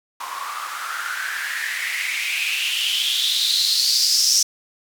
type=noise with band-pass filter sweep; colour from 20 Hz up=blue; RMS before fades=-22 dBFS; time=0.2-4.43 s; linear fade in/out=5 ms; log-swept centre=1000 to 5700 Hz; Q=6.7; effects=none